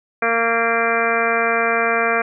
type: harmonic tone with a mistuned harmonic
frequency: 230.3 Hz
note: A#3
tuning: 21 cents flat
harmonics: 1 / 2 / 3 / 4 / 5 / 6 / 7 / 8 / 9 / 10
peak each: -30 / -22 / -22 / -33 / -24 / -24 / -23 / -30 / -27 / -24 dBFS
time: 0.22-2.22 s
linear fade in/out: 5 ms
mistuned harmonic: 10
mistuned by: +49 cents
effects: none